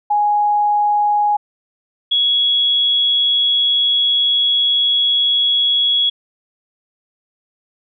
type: tone pair in turn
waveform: sine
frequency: 830.6 / 3346 Hz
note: G#5 / G#7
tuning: 0 / +12 cents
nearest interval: 2 octaves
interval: 2412 cents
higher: second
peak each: -12 dBFS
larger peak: neither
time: 0.1-1.37 / 2.11-6.1 s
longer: second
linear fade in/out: 10 ms
effects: none